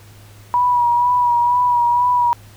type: tone with vibrato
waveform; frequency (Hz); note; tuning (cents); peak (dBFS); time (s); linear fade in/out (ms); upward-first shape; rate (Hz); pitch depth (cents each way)
sine; 970; B5; -31; -12; 0.54-2.33; 0; sine; 2.1; 31
effects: added 103 Hz sine -41 dBFS peak until 2.56 s + pink hiss -47 dBFS RMS until 2.56 s